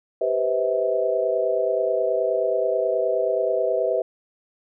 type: chord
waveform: sine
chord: C major seventh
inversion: second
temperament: equal with one note detuned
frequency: 392 / 493.9 / 523.3 / 645.7 Hz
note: G4 / B4 / C5 / E5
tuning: 0 / 0 / 0 / -36 cents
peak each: -27 / -24 / -27 / -23 dBFS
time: 0.21-4.02 s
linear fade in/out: 5 ms
effects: none